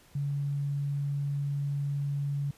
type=tone; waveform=sine; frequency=142 Hz; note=C#3; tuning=42 cents sharp; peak=-28 dBFS; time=0.15-2.51 s; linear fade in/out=5 ms; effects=pink hiss -59 dBFS RMS until 2.57 s + resampled to 32000 Hz